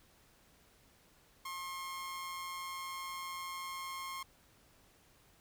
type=tone with amplitude modulation; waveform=sawtooth; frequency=1072 Hz; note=C6; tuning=42 cents sharp; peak=-35 dBFS; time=1.45-4.23 s; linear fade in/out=5 ms; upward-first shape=sine; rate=173 Hz; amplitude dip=40%; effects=pink hiss -66 dBFS RMS until 5.4 s